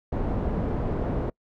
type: low-pass noise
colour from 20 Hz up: pink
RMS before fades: -27 dBFS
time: 0.12-1.3 s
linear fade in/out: 5 ms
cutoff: 640 Hz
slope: 12 dB/octave
effects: noise-tail reverb RT60 0.1 s tail -26 dB re dry